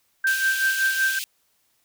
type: tone with tremolo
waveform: sine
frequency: 1568 Hz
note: G6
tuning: in tune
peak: -17 dBFS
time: 0.24-1.19 s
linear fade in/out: 5 ms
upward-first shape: sine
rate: 5.3 Hz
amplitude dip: 60%
type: high-pass noise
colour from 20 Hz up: pink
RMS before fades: -31 dBFS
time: 0.27-1.24 s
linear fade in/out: 0 ms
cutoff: 2400 Hz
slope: 48 dB/octave
effects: white hiss -67 dBFS RMS until 1.84 s